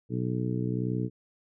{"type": "harmonic tone", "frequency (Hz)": 61.6, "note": "B1", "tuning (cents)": -4, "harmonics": [2, 3, 4, 5, 6, 7], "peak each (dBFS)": [-30, -33, -36, -35, -41, -38], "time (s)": [0.09, 1.1], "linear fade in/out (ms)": 50, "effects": []}